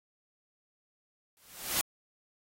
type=noise with exponential growth; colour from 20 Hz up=white; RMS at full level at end=-26 dBFS; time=1.37-1.81 s; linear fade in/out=0 ms; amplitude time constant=95 ms; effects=AAC 48 kbps